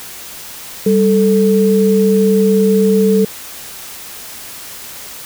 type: tone pair together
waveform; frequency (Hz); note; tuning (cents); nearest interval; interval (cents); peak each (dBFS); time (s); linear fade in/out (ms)
sine; 196 / 440; G3 / A4; 0 / 0; octave + major second; 1400; -11; 0.86-3.25; 5
effects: white hiss -31 dBFS RMS until 5.25 s